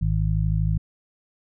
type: harmonic tone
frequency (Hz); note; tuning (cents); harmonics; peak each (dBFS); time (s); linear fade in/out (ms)
52.7; G#1; +26; 1 / 2 / 3; -23 / -24 / -24; 0.01-0.78; 10
effects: none